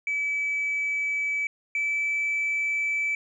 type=tone pair in turn; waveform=sine; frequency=2296 / 2311 Hz; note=D7 / D7; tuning=-40 / -28 cents; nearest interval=unison; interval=12 cents; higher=second; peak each=-23 / -22 dBFS; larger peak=second; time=0.07-1.47 / 1.75-3.15 s; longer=neither; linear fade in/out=2 ms; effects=tanh soft clip ceiling -21 dBFS